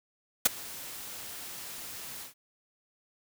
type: noise with ADSR envelope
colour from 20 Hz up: white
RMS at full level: -19 dBFS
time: 0.45-2.34 s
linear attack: 9 ms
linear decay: 17 ms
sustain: -23 dB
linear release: 120 ms
effects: none